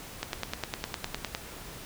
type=click train; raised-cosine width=0.2 ms; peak=-13 dBFS; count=12; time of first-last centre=0.23-1.349 s; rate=9.83 Hz; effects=pink hiss -44 dBFS RMS until 1.85 s